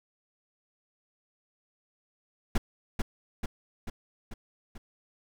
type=noise with echo; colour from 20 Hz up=brown; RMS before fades=-23 dBFS; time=2.55-2.58 s; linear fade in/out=5 ms; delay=440 ms; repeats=5; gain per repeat=-4 dB; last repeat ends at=4.78 s; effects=none